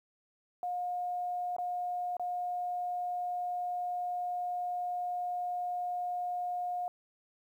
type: tone with dropouts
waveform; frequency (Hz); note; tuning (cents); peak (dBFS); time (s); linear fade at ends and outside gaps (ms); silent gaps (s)
sine; 715; F5; +41; -32; 0.63-6.88; 1; 1.565-1.584 / 2.168-2.196
effects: 11-bit